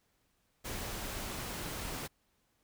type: noise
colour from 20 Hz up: pink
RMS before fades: -40 dBFS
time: 0.64-2.08 s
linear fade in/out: 20 ms
effects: pink hiss -75 dBFS RMS until 2.63 s